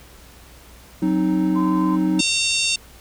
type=chord; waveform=triangle; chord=C diminished; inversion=second; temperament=equal with one note detuned; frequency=185 / 263.7 / 311.1 Hz; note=Gb3 / C4 / Eb4; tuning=0 / +14 / 0 cents; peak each=-19 / -23 / -17 dBFS; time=1.02-2.21 s; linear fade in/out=5 ms
type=tone; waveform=sine; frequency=1028 Hz; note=C6; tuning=31 cents flat; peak=-25 dBFS; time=1.55-1.97 s; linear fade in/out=20 ms
type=harmonic tone; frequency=911 Hz; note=A#5; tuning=40 cents flat; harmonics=3 / 4 / 5 / 6 / 7 / 8 / 9 / 10; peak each=-22 / -24 / -26 / -28 / -29 / -30 / -31 / -32 dBFS; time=2.19-2.76 s; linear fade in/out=5 ms
effects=added 60 Hz sine -47 dBFS peak until 3 s + pink hiss -47 dBFS RMS until 3 s